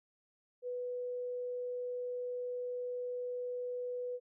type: tone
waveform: sine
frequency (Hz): 493.9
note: B4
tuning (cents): 0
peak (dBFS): -36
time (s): 0.62-4.2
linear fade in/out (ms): 50
effects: none